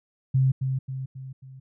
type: tone with echo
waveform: sine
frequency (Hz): 132.1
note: C3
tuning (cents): +17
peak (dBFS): -17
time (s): 0.34-0.52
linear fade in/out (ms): 10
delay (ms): 270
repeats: 4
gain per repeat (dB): -6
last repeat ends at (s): 1.6
effects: none

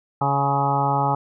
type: harmonic tone with a mistuned harmonic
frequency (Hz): 140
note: C#3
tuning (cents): +18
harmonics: 1 / 2 / 3 / 4 / 5 / 6 / 7 / 8 / 9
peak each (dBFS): -24 / -31 / -32 / -31 / -29 / -21 / -29 / -30 / -28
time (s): 0.21-1.15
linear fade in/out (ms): 5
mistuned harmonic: 8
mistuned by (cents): -32
effects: none

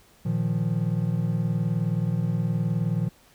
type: chord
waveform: triangle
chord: Bb suspended fourth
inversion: none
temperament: equal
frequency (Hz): 116.54 / 155.56 / 174.61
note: Bb2 / Eb3 / F3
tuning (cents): 0 / 0 / 0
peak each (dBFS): -25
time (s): 0.25-3.09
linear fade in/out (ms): 10
effects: pink hiss -57 dBFS RMS until 3.34 s

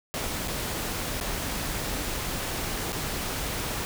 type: noise with dropouts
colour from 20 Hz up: pink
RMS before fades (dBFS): -31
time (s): 0.14-3.85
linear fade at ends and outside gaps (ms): 0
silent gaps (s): 0.475-0.481 / 1.201-1.211 / 2.922-2.929
effects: none

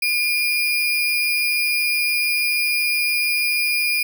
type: tone with sample-and-hold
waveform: sine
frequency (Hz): 2407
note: D7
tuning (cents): +42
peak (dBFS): -17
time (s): 0.02-4.03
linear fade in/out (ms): 5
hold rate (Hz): 7350
effects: none

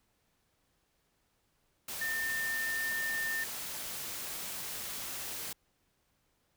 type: tone in noise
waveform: sine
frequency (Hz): 1800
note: A6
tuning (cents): +39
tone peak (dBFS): -32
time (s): 2.01-3.44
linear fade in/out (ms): 5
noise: white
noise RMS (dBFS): -40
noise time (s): 1.88-5.53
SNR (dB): +5
effects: pink hiss -75 dBFS RMS until 6.56 s

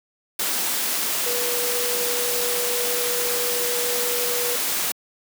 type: tone in noise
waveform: sine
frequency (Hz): 486.4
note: B4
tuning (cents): -26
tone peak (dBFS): -27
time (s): 1.26-4.56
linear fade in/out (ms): 5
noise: white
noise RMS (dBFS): -24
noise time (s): 0.39-4.92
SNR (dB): -6
effects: high-pass 200 Hz 12 dB/octave

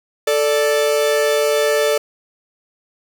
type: tone pair together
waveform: 45% pulse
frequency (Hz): 440 / 587.3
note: A4 / D5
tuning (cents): 0 / 0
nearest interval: perfect fourth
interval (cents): 500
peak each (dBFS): -17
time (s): 0.27-1.98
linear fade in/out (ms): 5
effects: none

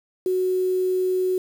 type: tone with quantisation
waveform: sine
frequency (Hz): 370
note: F#4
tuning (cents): 0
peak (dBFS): -19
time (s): 0.26-1.38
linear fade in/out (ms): 2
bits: 7
effects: none

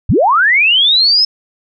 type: linear sweep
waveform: sine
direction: up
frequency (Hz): 50 to 5230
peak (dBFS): -7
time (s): 0.09-1.25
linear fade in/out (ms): 5
effects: none

